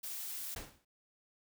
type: noise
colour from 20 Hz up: blue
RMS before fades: -42 dBFS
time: 0.03-0.55 s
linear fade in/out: 10 ms
type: noise with exponential decay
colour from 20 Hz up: pink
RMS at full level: -39 dBFS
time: 0.56-0.85 s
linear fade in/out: 5 ms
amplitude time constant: 61 ms
effects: none